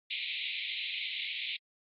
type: band-pass noise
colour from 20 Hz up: pink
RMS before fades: -37 dBFS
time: 0.1-1.57 s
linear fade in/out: 10 ms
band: 2100 to 4000 Hz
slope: 96 dB/octave
effects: AAC 48 kbps